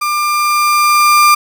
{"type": "tone with level ramp", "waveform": "35% pulse", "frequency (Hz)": 1194, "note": "D6", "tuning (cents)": 28, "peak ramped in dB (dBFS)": [-12, -3], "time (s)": [0.01, 1.35], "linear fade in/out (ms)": 10, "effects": []}